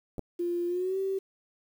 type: clicks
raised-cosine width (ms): 2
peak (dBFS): -27 / -20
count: 2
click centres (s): 0.182 / 0.193
type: tone with pitch glide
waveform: sine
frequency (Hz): 347.7 to 385.8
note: F4 to G4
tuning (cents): -8 to -28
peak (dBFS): -27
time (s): 0.39-1.19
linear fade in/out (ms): 10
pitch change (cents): +180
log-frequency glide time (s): 0.67-0.98
effects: 9-bit